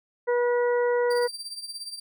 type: harmonic tone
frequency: 484.6 Hz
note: B4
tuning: 33 cents flat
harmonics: 1 / 2 / 3 / 4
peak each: -21 / -31 / -35 / -36 dBFS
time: 0.27-1.28 s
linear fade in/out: 20 ms
type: tone with tremolo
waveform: 35% pulse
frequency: 4700 Hz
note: D8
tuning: 1 cent sharp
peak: -30 dBFS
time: 1.1-2 s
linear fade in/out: 10 ms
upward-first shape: triangle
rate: 17 Hz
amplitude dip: 80%
effects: none